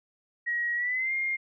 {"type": "tone with pitch glide", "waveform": "sine", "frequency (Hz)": [1901, 2122], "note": ["A#6", "C7"], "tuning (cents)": [33, 24], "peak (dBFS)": -26, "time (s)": [0.46, 1.37], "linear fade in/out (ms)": 20, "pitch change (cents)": 191, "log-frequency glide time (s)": [0.75, 1.13], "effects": []}